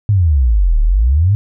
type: exponential two-way sweep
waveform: sine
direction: down then up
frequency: 108.3 to 35.74 to 108.3 Hz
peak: -8 dBFS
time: 0.09-1.35 s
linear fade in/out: 0 ms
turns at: 0.8 s
effects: none